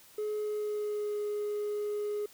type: tone with pitch glide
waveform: triangle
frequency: 423.6 to 416.6 Hz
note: G#4 to G#4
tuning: +34 to +5 cents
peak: -28 dBFS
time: 0.18-2.26 s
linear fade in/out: 5 ms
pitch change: -29 cents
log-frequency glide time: 0.34-1.19 s
effects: tanh soft clip ceiling -26 dBFS + white hiss -57 dBFS RMS until 2.33 s